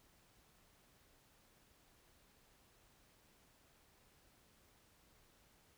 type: silence
effects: pink hiss -70 dBFS RMS until 5.77 s